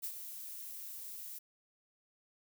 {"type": "noise with ADSR envelope", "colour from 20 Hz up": "violet", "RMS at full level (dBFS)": -38, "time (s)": [0.02, 1.39], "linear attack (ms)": 24, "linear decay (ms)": 71, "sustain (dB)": -8, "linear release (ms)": 11, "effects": []}